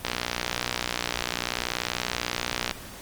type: click train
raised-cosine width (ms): 0.2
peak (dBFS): -8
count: 162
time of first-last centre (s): 0.05-2.711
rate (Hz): 60.5
effects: pink hiss -42 dBFS RMS until 3.01 s + Opus 32 kbps